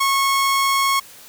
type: tone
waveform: sawtooth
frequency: 1095 Hz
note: C#6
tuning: 22 cents flat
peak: -12 dBFS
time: 0-1 s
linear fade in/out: 10 ms
effects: white hiss -43 dBFS RMS until 1.28 s